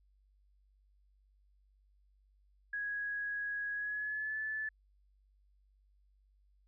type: tone with pitch glide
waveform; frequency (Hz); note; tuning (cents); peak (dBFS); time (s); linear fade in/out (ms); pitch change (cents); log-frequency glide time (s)
sine; 1661.2 to 1739.8; G#6 to A6; 0 to -20; -35; 2.73-4.69; 5; +80; 3.73-4.37
effects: added 49 Hz sine -66 dBFS peak until 6.67 s